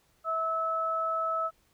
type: tone pair together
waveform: sine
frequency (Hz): 650 / 1300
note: E5 / E6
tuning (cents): -24 / -24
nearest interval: octave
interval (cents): 1200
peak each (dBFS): -33 / -28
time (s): 0.24-1.51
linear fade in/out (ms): 50
effects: pink hiss -68 dBFS RMS until 1.73 s